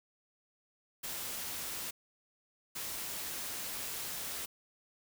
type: noise bursts at uneven times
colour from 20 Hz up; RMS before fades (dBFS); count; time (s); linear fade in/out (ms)
white; -40; 2; 1.03-1.91 / 2.75-4.46; 10
effects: none